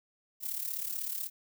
violet noise with amplitude modulation, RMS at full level -33 dBFS, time 0.4-1.3 s, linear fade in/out 50 ms, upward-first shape sine, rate 36.1 Hz, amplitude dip 70%, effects none

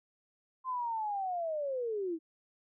sine linear sweep, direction down, 1046.5 to 311.1 Hz, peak -32 dBFS, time 0.64-2.19 s, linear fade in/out 50 ms, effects none

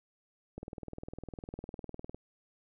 click train, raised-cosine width 2 ms, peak -28 dBFS, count 32, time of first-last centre 0.58-2.146 s, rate 19.8 Hz, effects none

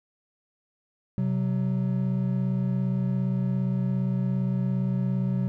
triangle tone pair together, 129.8 / 187.2 Hz, C3 / F#3, -13 / +20 cents, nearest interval tritone, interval 633 cents, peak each -24 dBFS, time 1.18-5.48 s, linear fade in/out 0 ms, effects none

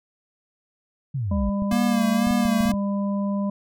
sine exponential sweep, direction down, 147.8 to 50.8 Hz, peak -23 dBFS, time 1.14-1.5 s, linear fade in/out 10 ms
harmonic tone, 200 Hz, G3, 35 cents sharp, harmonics 1 / 3 / 5, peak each -22 / -32 / -36 dBFS, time 1.31-3.5 s, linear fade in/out 5 ms
clicks, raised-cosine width 5 ms, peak -20 dBFS, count 9, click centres 1.622 / 1.725 / 2.27 / 2.309 / 2.454 / 2.607 / 2.657 / 2.692 / 2.738 s
square tone with vibrato, 233.1 Hz, A#3, in tune, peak -21 dBFS, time 1.71-2.72 s, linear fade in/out 5 ms, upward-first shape sine, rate 2 Hz, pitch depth 53 cents each way
effects none

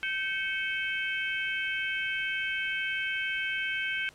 harmonic tone with a mistuned harmonic, 518 Hz, C5, 17 cents flat, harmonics 3 / 4 / 5 / 6, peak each -32 / -34 / -36 / -38 dBFS, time 0.03-4.09 s, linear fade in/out 0 ms, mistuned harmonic 4, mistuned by +120 cents, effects pink hiss -57 dBFS RMS until 4.14 s + low-pass 10000 Hz 12 dB/octave

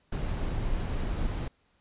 brown noise, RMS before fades -30 dBFS, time 0.12-1.48 s, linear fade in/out 5 ms, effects pink hiss -69 dBFS RMS until 1.8 s + resampled to 8000 Hz

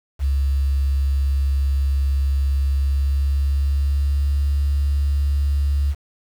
sine tone with pitch glide, 68.8 to 70.98 Hz, C#2 to C#2, -12 to +42 cents, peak -15 dBFS, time 0.19-5.95 s, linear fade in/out 50 ms, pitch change +54 cents, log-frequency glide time 2.68-4.46 s, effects tanh soft clip ceiling -12 dBFS + 7-bit

